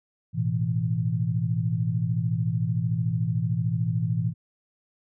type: chord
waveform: sine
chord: A suspended second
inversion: none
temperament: equal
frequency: 110 / 123.47 / 164.81 Hz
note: A2 / B2 / E3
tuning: 0 / 0 / 0 cents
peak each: -27 / -27 / -27 dBFS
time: 0.33-4.34 s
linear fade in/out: 50 ms
effects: none